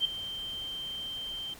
sine tone with ADSR envelope, 3136 Hz, G7, in tune, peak -21 dBFS, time 0-1.54 s, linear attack 48 ms, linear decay 8 ms, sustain -14 dB, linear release 5 ms, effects pink hiss -50 dBFS RMS until 1.59 s

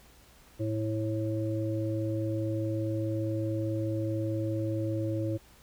harmonic tone, 109.4 Hz, A2, 9 cents flat, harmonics 1 / 3 / 5, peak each -31 / -32 / -36 dBFS, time 0.59-5.38 s, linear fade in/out 20 ms, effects added 60 Hz sine -61 dBFS peak until 5.62 s + pink hiss -58 dBFS RMS until 5.62 s

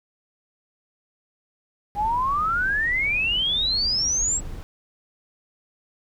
sine exponential sweep, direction up, 801 to 7820 Hz, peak -20 dBFS, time 1.95-4.41 s, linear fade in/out 50 ms
brown noise, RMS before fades -35 dBFS, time 1.95-4.63 s, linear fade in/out 0 ms
effects none

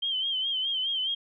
sine tone with vibrato, 3136 Hz, G7, in tune, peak -26 dBFS, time 0.02-1.15 s, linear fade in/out 10 ms, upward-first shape sine, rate 4.8 Hz, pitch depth 69 cents each way, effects none

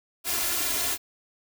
white noise with comb filter, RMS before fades -27 dBFS, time 0.24-0.98 s, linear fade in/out 50 ms, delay 2.9 ms, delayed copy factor +0.95, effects none

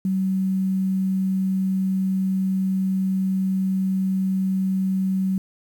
sine tone, 190 Hz, F#3, 46 cents sharp, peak -19 dBFS, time 0.05-5.38 s, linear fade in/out 2 ms, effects 8-bit

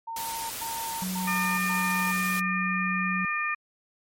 sine tone bursts, 912 Hz, A#5, 38 cents flat, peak -32 dBFS, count 4, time 0.07-2.12 s, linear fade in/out 10 ms, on 430 ms, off 110 ms
white noise, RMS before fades -35 dBFS, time 0.16-2.4 s, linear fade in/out 5 ms
sine tone, 185 Hz, F#3, in tune, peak -29 dBFS, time 1.02-3.25 s, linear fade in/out 0 ms
harmonic tone, 604 Hz, D5, 48 cents sharp, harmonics 2 / 3 / 4, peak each -30 / -30 / -30 dBFS, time 1.27-3.55 s, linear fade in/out 10 ms
effects MP3 64 kbps

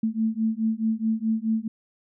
sine beating tone pair, 219.5 / 224.2 Hz, A3 / A3, -4 / +33 cents, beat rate 4.7 Hz, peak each -25 dBFS, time 0.03-1.68 s, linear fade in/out 5 ms, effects none

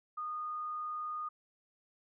sine tone, 1229 Hz, D#6, 22 cents flat, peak -36 dBFS, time 0.17-1.29 s, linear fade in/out 10 ms, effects none

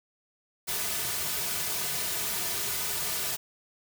white noise with comb filter, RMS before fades -31 dBFS, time 0.67-3.37 s, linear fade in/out 20 ms, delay 3.7 ms, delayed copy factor -0.7, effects none

